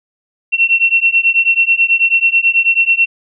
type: beating tone pair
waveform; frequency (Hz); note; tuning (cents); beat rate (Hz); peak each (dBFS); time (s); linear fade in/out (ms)
sine; 2712 / 2721.2; E7 / F7; +49 / -46; 9.2; -12; 0.52-3.06; 20
effects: none